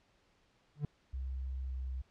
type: tone with exponential growth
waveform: triangle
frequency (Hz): 146.83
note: D3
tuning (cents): 0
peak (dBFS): -26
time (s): 0.75-0.85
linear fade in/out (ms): 2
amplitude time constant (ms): 21
type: tone with pitch glide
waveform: sine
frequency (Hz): 65.3 to 64.51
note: C2 to C2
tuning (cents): -3 to -24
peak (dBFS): -36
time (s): 1.13-2.02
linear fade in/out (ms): 10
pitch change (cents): -21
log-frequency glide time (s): 1.67-1.73
effects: pink hiss -71 dBFS RMS until 2.1 s + low-pass 5000 Hz 12 dB/octave